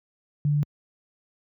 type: tone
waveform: sine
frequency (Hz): 146.83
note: D3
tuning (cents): 0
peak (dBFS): -19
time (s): 0.45-0.63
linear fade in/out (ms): 0
effects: high-pass 80 Hz 12 dB/octave